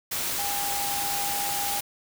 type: tone in noise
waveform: sine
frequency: 808 Hz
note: G#5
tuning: 48 cents flat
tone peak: -31 dBFS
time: 0.38-1.8 s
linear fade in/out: 10 ms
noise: white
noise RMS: -29 dBFS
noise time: 0.11-1.81 s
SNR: -5 dB
effects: none